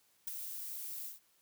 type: noise with ADSR envelope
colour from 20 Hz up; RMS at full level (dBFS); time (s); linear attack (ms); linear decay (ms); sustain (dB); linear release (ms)
violet; -36; 0.27-1.2; 7; 16; -7; 150
effects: white hiss -71 dBFS RMS until 1.41 s + high-pass 60 Hz 12 dB/octave